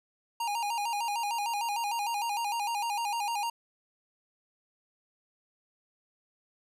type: tone with vibrato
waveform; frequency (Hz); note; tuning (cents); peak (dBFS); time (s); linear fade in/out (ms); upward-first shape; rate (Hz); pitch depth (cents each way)
square; 875; A5; -10; -30; 0.4-3.5; 5; square; 6.6; 110
effects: resampled to 32000 Hz